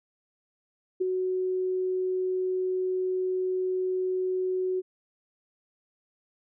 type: tone with ADSR envelope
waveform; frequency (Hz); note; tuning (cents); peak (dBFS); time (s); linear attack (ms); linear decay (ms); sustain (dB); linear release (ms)
sine; 370.7; F#4; +3; -21; 1-4.82; 16; 12; -4; 32
effects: none